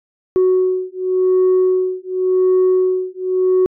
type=beating tone pair; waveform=sine; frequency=370 / 370.9 Hz; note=F#4 / F#4; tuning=0 / +4 cents; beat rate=0.9 Hz; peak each=-14 dBFS; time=0.36-3.66 s; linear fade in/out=0 ms; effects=tanh soft clip ceiling -8 dBFS